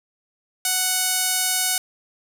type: tone with band-pass filter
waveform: sawtooth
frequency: 740 Hz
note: F#5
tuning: in tune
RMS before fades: -22 dBFS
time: 0.65-1.78 s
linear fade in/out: 2 ms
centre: 10000 Hz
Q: 0.87
effects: none